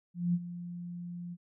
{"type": "tone with ADSR envelope", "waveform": "sine", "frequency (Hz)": 174.61, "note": "F3", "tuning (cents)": 0, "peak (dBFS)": -24, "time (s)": [0.14, 1.37], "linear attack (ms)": 200, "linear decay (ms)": 46, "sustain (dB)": -14, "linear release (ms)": 43, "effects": []}